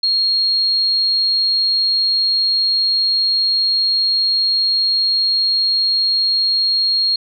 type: tone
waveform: sine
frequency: 4265 Hz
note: C8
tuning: 32 cents sharp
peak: -13 dBFS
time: 0.03-7.16 s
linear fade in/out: 5 ms
effects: none